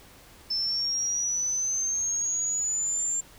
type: linear sweep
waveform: sine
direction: up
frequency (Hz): 5270 to 7350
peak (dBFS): -25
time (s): 0.5-3.21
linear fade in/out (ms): 10
effects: pink hiss -52 dBFS RMS until 3.38 s